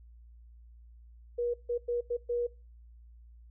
sine tone bursts at uneven times, 480 Hz, B4, 49 cents flat, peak -28 dBFS, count 5, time 1.38-1.54 / 1.69-1.78 / 1.88-2.01 / 2.1-2.17 / 2.29-2.47 s, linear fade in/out 10 ms, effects noise-tail reverb RT60 0.3 s tail -22 dB re dry + added 58 Hz sine -51 dBFS peak until 3.5 s

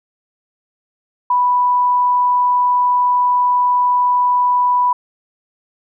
sine tone, 987 Hz, B5, 1 cent flat, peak -11 dBFS, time 1.3-4.93 s, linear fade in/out 5 ms, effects none

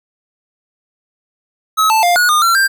square tone with pitch steps, 1283 / 881 / 702 / 1454 / 1218 / 1360 / 1582 Hz, E6 / A5 / F5 / F#6 / D#6 / F6 / G6, -47 / +2 / +9 / -31 / -37 / -46 / +15 cents, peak -10 dBFS, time 1.77-2.68 s, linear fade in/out 20 ms, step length 130 ms, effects none

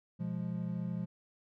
triangle chord, F diminished, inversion second, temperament equal, 123.47 / 174.61 / 207.7 Hz, Cb3 / F3 / Ab3, 0 / 0 / 0 cents, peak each -39 / -34 / -39 dBFS, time 0.19-1.06 s, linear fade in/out 20 ms, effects none

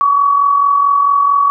sine tone with amplitude modulation, 1131 Hz, C#6, 34 cents sharp, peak -6 dBFS, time 0.01-1.5 s, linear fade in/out 0 ms, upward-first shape sine, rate 44.5 Hz, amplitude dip 50%, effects none

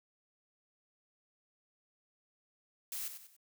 blue noise with echo, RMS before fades -40 dBFS, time 2.92-3.08 s, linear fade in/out 2 ms, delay 95 ms, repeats 3, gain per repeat -8 dB, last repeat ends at 3.365 s, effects none

